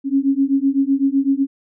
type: beating tone pair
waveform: sine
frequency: 270.1 / 278 Hz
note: C#4 / C#4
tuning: -45 / +5 cents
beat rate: 7.9 Hz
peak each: -17 dBFS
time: 0.04-1.47 s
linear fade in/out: 50 ms
effects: none